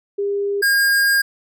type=tone pair in turn; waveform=sine / square; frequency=402.5 / 1619.3 Hz; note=G4 / G#6; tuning=+46 / -44 cents; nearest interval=2 octaves; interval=2410 cents; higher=second; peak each=-18 / -14 dBFS; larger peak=second; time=0.18-0.62 / 0.62-1.22 s; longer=second; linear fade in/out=10 ms; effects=none